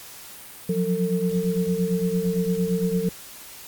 sine tone cluster, 174.8 / 183.6 / 450 Hz, F3 / F#3 / A4, +2 / -13 / +39 cents, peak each -25 dBFS, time 0.69-3.09 s, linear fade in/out 5 ms, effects white hiss -42 dBFS RMS until 3.67 s + Opus 48 kbps

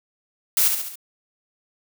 blue noise with echo, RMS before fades -18 dBFS, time 0.57-0.68 s, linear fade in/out 2 ms, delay 69 ms, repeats 4, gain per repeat -5 dB, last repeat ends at 0.956 s, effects none

